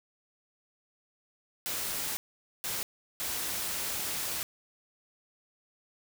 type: noise bursts at uneven times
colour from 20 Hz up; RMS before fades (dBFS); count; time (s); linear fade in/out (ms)
white; -34; 3; 1.66-2.17 / 2.64-2.83 / 3.2-4.43; 0
effects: none